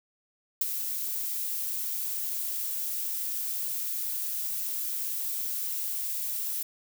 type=noise with ADSR envelope; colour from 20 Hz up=violet; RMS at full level=-23 dBFS; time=0.61-6.63 s; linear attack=5 ms; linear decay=24 ms; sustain=-9 dB; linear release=4 ms; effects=none